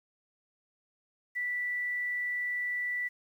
sine tone with quantisation, 1967 Hz, B6, 7 cents flat, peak -30 dBFS, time 1.35-3.09 s, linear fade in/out 20 ms, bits 10, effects none

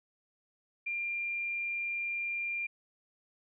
sine tone, 2390 Hz, D7, 30 cents sharp, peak -32 dBFS, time 0.86-2.67 s, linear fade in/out 10 ms, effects none

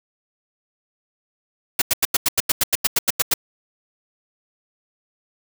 white noise bursts, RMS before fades -17 dBFS, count 14, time 1.79-3.339 s, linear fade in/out 5 ms, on 28 ms, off 89 ms, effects none

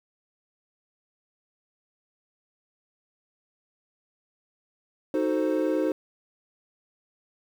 triangle chord, D# diminished seventh, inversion none, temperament equal, 311.1 / 370 / 440 / 523.3 Hz, D#4 / F#4 / A4 / C5, 0 / 0 / 0 / 0 cents, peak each -24 / -28 / -29 / -26 dBFS, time 5.14-5.92 s, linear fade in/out 2 ms, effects 9-bit

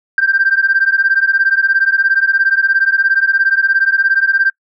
sine beating tone pair, 1568 / 1585 Hz, G6 / G6, 0 / +19 cents, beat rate 17 Hz, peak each -12 dBFS, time 0.18-4.5 s, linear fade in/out 2 ms, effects noise-tail reverb RT60 0.1 s tail -25 dB re dry + tanh soft clip ceiling -3 dBFS

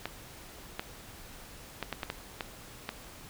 clicks, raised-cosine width 0.3 ms, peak -17 dBFS, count 8, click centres 0.056 / 0.795 / 1.827 / 1.927 / 2.032 / 2.101 / 2.408 / 2.891 s, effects pink hiss -49 dBFS RMS until 3.29 s

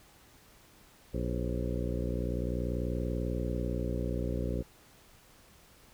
harmonic tone with a mistuned harmonic, 60.4 Hz, B1, 38 cents flat, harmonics 1 / 2 / 3 / 4 / 5 / 6 / 7 / 8 / 9, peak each -34 / -37 / -39 / -40 / -41 / -42 / -42 / -43 / -44 dBFS, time 1.13-4.63 s, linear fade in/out 20 ms, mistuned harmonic 8, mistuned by +79 cents, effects pink hiss -59 dBFS RMS until 5.93 s

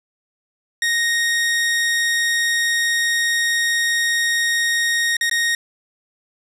sawtooth tone with dropouts, 1864.7 Hz, A#6, in tune, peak -13 dBFS, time 0.82-5.55 s, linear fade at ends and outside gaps 2 ms, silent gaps 5.168-5.21 / 5.297-5.312 s, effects low-pass 11000 Hz 12 dB/octave

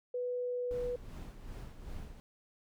sine tone with pitch glide, 493.9 to 491.1 Hz, B4 to B4, 0 to -10 cents, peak -33 dBFS, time 0.14-0.96 s, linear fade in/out 5 ms, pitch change -10 cents, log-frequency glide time 0.36-0.84 s
brown noise with tremolo, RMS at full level -43 dBFS, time 0.71-2.2 s, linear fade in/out 0 ms, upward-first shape sine, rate 2.6 Hz, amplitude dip 55%
effects none

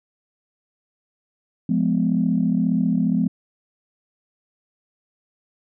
sine chord, F diminished, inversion none, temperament just, 174.61 / 209.5 / 251.4 Hz, F3 / Ab3 / Cb4, 0 / +15 / +31 cents, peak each -21 dBFS, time 1.69-3.28 s, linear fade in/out 5 ms, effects tanh soft clip ceiling -8 dBFS

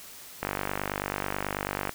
click train, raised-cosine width 0.5 ms, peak -13 dBFS, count 73, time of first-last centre 0.43-1.893 s, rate 49.2 Hz, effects white hiss -46 dBFS RMS until 1.94 s

